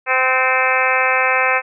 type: harmonic tone with a mistuned harmonic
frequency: 258.4 Hz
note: C4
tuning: 21 cents flat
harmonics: 2 / 3 / 4 / 5 / 6 / 7 / 8 / 9 / 10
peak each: -22 / -22 / -22 / -22 / -22 / -22 / -22 / -22 / -22 dBFS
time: 0.06-1.62 s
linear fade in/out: 50 ms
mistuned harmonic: 8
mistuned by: +31 cents
effects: none